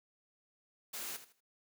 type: noise with echo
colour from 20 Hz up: white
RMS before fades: -42 dBFS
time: 0.93-1.17 s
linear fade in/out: 10 ms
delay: 79 ms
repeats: 3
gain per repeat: -12 dB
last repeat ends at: 1.407 s
effects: high-pass 200 Hz 12 dB/octave